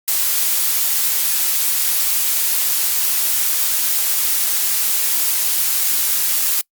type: noise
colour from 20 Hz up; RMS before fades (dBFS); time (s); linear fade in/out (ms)
blue; -17; 0.08-6.61; 0
effects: noise-tail reverb RT60 0.1 s tail -25 dB re dry + Opus 48 kbps